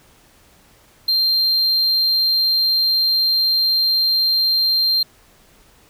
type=tone; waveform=triangle; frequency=4172 Hz; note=C8; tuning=6 cents flat; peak=-13 dBFS; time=1.08-5.03 s; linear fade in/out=5 ms; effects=pink hiss -52 dBFS RMS until 5.89 s